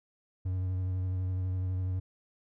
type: tone with vibrato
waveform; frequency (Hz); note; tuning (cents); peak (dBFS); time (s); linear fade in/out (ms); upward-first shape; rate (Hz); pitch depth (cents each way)
triangle; 92.5; F#2; 0; -27; 0.45-2; 10; triangle; 12; 25
effects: none